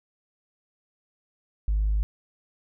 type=tone with tanh clipping; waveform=triangle; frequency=51.91 Hz; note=G#1; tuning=in tune; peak=-21 dBFS; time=1.68-2.03 s; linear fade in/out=0 ms; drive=5 dB; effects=none